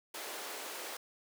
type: high-pass noise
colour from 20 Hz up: pink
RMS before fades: -43 dBFS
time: 0.14-0.97 s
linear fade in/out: 5 ms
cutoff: 370 Hz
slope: 24 dB/octave
effects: none